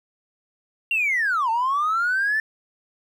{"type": "linear two-way sweep", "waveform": "triangle", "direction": "down then up", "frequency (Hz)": [2794, 880, 1780], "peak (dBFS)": -16, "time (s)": [0.91, 2.4], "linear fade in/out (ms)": 2, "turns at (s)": 1.5, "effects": ["tanh soft clip ceiling -16 dBFS"]}